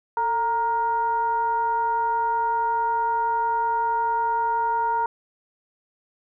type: tone with frequency modulation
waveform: sine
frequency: 932.3 Hz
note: A#5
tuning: in tune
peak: -20 dBFS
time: 0.17-5.06 s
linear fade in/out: 2 ms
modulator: 485 Hz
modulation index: 0.47
effects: none